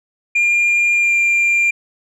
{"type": "tone with pitch glide", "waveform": "sine", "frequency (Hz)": [2404, 2386], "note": ["D7", "D7"], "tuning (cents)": [40, 27], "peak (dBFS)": -9, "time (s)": [0.35, 1.71], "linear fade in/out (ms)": 10, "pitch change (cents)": -13, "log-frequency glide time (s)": [0.97, 1.13], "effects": ["tanh soft clip ceiling -11 dBFS"]}